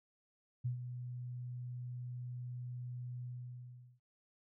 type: tone with ADSR envelope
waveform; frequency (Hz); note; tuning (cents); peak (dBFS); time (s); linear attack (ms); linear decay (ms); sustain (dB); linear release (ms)
sine; 123.47; B2; 0; -32; 0.64-4; 17; 110; -9; 760
effects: none